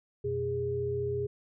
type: tone cluster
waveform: sine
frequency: 90.2 / 125 / 409.9 Hz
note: F#2 / B2 / G#4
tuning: -44 / +21 / -23 cents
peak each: -39 / -36 / -30 dBFS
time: 0.24-1.27 s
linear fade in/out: 10 ms
effects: none